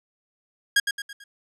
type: tone with echo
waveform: sawtooth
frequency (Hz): 1636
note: G#6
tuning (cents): -26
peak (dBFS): -12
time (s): 0.76-0.8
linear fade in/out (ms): 5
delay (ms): 110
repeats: 4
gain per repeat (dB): -7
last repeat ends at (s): 1.24
effects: low-pass 11000 Hz 12 dB/octave